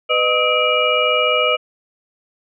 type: tone cluster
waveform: sine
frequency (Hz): 498.6 / 613 / 1273 / 2351 / 2893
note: B4 / D#5 / D#6 / D7 / F#7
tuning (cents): +16 / -26 / +39 / +1 / -40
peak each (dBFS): -20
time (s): 0.09-1.57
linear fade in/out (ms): 20
effects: none